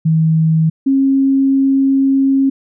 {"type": "tone pair in turn", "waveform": "sine", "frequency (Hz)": [160, 270.8], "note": ["D#3", "C#4"], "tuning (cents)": [49, -40], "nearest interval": "major sixth", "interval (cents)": 911, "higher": "second", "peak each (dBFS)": -9, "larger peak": "neither", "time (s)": [[0.05, 0.7], [0.86, 2.5]], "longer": "second", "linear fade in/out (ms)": 10, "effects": []}